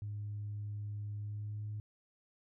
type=tone with pitch glide; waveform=sine; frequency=103.83 to 105.71 Hz; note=G#2 to G#2; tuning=0 to +31 cents; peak=-37 dBFS; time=0.02-1.8 s; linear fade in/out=0 ms; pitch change=+31 cents; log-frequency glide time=1.17-1.69 s; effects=tanh soft clip ceiling -34 dBFS